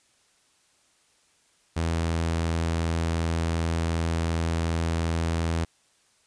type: tone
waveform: sawtooth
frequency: 82.7 Hz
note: E2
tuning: 6 cents sharp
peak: -20 dBFS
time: 1.76-5.65 s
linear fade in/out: 10 ms
effects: white hiss -64 dBFS RMS until 6.26 s + resampled to 22050 Hz